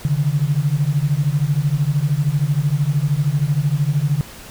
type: beating tone pair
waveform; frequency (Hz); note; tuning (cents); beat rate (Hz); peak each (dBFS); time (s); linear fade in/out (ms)
sine; 138.59 / 151.59; C#3 / D#3; 0 / -45; 13; -18; 0.05-4.21; 0
effects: pink hiss -38 dBFS RMS until 4.5 s